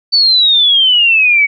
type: exponential sweep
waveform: sine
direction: down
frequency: 4560 to 2231 Hz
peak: -6 dBFS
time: 0.12-1.47 s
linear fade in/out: 20 ms
effects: none